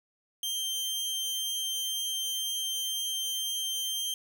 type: tone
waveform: sawtooth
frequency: 3149 Hz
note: G7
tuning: 7 cents sharp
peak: -27 dBFS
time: 0.43-4.14 s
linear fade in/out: 2 ms
effects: 10-bit